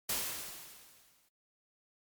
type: noise with exponential decay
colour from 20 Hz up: white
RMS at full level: -32 dBFS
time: 0.09-1.29 s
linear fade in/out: 5 ms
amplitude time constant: 260 ms
effects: MP3 96 kbps